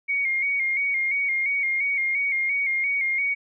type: tone with vibrato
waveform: sine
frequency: 2184 Hz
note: C#7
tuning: 26 cents flat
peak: -21 dBFS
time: 0.08-3.35 s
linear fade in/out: 20 ms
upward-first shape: square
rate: 2.9 Hz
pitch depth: 46 cents each way
effects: none